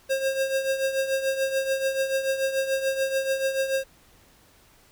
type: tone with tremolo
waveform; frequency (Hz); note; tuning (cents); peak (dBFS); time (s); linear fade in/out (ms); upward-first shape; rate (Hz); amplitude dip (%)
square; 536; C5; +42; -21; 0.09-3.84; 20; triangle; 6.9; 70
effects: pink hiss -57 dBFS RMS until 4.91 s